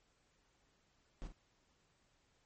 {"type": "noise with echo", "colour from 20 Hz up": "brown", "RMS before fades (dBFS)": -44, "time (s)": [1.22, 1.27], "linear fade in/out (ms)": 0, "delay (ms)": 51, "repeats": 1, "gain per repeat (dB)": -9, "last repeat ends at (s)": 1.321, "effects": ["pink hiss -75 dBFS RMS until 2.45 s", "MP3 32 kbps"]}